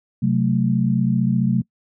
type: chord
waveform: sine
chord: F# diminished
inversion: second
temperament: equal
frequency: 130.81 / 185 / 220 Hz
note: C3 / F#3 / A3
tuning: 0 / 0 / 0 cents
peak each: -20 dBFS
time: 0.22-1.62 s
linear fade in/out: 10 ms
effects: noise-tail reverb RT60 0.1 s tail -25 dB re dry